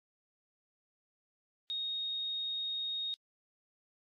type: tone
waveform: sine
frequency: 3729 Hz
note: A#7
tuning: in tune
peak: -34 dBFS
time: 1.7-3.14 s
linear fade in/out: 0 ms
effects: AAC 32 kbps